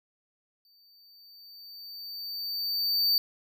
square tone with exponential growth, 4595 Hz, D8, 39 cents flat, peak -21 dBFS, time 0.65-3.18 s, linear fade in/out 1 ms, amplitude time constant 550 ms, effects none

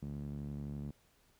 sawtooth tone with band-pass filter, 71.8 Hz, D2, 39 cents flat, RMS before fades -42 dBFS, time 0.02-0.91 s, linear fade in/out 5 ms, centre 180 Hz, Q 2.6, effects pink hiss -70 dBFS RMS until 1.39 s

